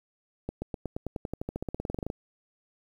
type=accelerating click train; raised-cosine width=2 ms; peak=-19 dBFS; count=23; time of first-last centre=0.49-2.101 s; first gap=130 ms; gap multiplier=0.94; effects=9-bit